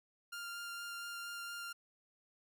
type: tone with vibrato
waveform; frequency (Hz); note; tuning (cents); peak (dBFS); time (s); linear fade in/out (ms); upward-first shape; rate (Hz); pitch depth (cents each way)
sawtooth; 1396.9; F6; 0; -39; 0.32-1.73; 10; sine; 4.3; 8
effects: none